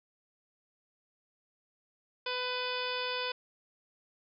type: harmonic tone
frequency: 499.5 Hz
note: B4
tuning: 20 cents sharp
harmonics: 1 / 2 / 3 / 4 / 5 / 6 / 7 / 8 / 9 / 10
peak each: -38 / -39 / -41 / -47 / -40 / -43 / -40 / -53 / -44 / -45 dBFS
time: 2.26-3.32 s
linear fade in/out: 5 ms
effects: none